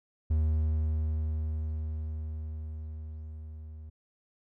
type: tone with level ramp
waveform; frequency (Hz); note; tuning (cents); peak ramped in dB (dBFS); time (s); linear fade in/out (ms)
triangle; 77.78; D#2; 0; -21 to -40; 0.3-3.9; 10
effects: none